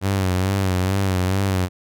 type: tone with vibrato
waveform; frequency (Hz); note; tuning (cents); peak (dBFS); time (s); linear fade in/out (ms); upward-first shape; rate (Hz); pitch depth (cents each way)
sawtooth; 94.7; F#2; +41; -14; 0.01-1.69; 50; sine; 2.3; 68
effects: none